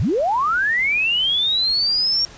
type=linear sweep; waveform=sine; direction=up; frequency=73.42 to 5580 Hz; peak=-16 dBFS; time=0-2.25 s; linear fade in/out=0 ms; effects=pink hiss -42 dBFS RMS until 2.37 s + resampled to 16000 Hz